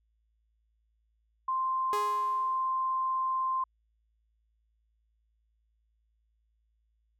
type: tone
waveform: sine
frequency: 1046 Hz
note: C6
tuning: 1 cent flat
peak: -27 dBFS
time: 1.48-3.64 s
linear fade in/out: 5 ms
type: tone with exponential decay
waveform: sawtooth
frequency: 415.3 Hz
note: G#4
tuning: in tune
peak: -27 dBFS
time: 1.93-2.72 s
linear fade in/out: 0 ms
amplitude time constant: 170 ms
effects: added 55 Hz sine -70 dBFS peak until 7.19 s